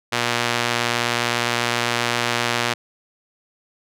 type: tone with band-pass filter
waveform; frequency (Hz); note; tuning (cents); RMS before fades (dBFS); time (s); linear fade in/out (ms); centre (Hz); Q
sawtooth; 119.5; A#2; +43; -22; 0.12-2.74; 10; 2800; 0.58
effects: none